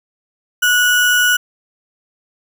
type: tone with sample-and-hold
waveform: sine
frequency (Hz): 1466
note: F#6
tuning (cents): -16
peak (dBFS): -10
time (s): 0.62-1.37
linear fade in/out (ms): 10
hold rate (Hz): 4410
effects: none